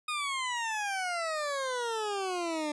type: exponential sweep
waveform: 20% pulse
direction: down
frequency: 1244.5 to 293.5 Hz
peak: -26 dBFS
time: 0.08-2.72 s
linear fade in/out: 5 ms
effects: resampled to 22050 Hz